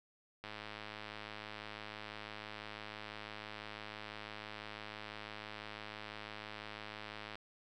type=click train; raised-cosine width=0.3 ms; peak=-29 dBFS; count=734; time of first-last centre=0.44-7.355 s; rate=106 Hz; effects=none